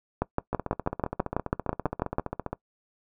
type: two click trains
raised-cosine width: 1 ms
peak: -10 / -16 dBFS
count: 13 / 31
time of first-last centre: 0.22-2.184 / 0.53-2.53 s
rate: 6.11 / 15 Hz
effects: noise-tail reverb RT60 0.1 s tail -21 dB re dry